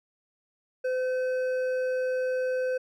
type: tone with hard clipping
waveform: sine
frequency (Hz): 511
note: C5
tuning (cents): -41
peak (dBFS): -27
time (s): 0.84-2.78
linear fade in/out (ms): 10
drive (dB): 7
effects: none

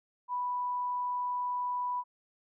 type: tone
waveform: sine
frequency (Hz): 987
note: B5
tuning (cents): -1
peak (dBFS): -30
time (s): 0.28-2.04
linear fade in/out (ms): 50
effects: none

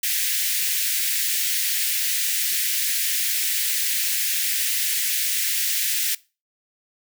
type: high-pass noise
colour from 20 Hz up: white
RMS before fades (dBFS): -23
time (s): 0.03-6.15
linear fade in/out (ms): 5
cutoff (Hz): 1700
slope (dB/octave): 48
effects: noise-tail reverb RT60 0.3 s tail -21 dB re dry

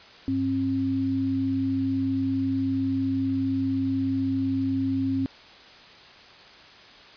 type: tone pair together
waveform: sine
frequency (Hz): 100.4 / 268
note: G2 / C4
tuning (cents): +42 / +42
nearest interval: octave + perfect fourth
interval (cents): 1700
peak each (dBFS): -31 / -23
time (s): 0.28-5.26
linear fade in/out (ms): 0
effects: white hiss -48 dBFS RMS until 7.16 s + resampled to 11025 Hz

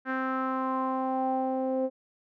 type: tone with low-pass filter sweep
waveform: sawtooth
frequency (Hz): 261.6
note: C4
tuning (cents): 0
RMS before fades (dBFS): -29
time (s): 0.05-1.9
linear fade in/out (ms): 50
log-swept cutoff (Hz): 1600 to 560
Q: 5.1
effects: none

